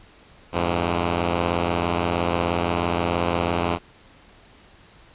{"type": "beating tone pair", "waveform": "5% pulse", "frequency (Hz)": [86.1, 103.1], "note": ["F2", "G#2"], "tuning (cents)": [-24, -12], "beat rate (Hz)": 17, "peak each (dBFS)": [-10, -18], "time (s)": [0.52, 3.79], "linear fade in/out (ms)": 50, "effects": ["pink hiss -51 dBFS RMS until 5.14 s", "resampled to 8000 Hz"]}